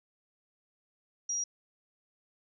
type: tone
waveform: sine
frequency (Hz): 5720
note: F8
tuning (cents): +41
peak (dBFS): -30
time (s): 1.29-1.44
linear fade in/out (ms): 5
effects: none